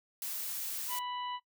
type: noise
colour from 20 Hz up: blue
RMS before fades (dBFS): -38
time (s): 0.22-0.99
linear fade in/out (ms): 2
type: harmonic tone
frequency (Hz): 987.8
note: B5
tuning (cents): 0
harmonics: 1 / 2 / 3 / 4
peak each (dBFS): -37 / -49 / -44 / -54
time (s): 0.88-1.4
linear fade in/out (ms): 50
effects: noise-tail reverb RT60 0.1 s tail -20 dB re dry